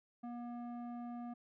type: tone with low-pass filter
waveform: square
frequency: 239.7 Hz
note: A#3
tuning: 48 cents sharp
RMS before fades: -45 dBFS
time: 0.23-1.34 s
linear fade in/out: 10 ms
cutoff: 890 Hz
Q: 1.4
effects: none